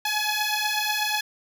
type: beating tone pair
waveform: 10% pulse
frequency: 842 / 850.2 Hz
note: G#5 / G#5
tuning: +24 / +40 cents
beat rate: 8.2 Hz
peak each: -18 dBFS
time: 0.05-1.21 s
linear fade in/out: 5 ms
effects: none